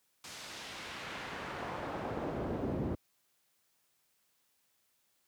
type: noise with band-pass filter sweep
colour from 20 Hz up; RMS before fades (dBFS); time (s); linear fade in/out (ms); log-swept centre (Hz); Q
brown; -39; 0.24-2.95; 2; 6200 to 270; 0.82
effects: white hiss -75 dBFS RMS until 5.27 s + high-pass 60 Hz 12 dB/octave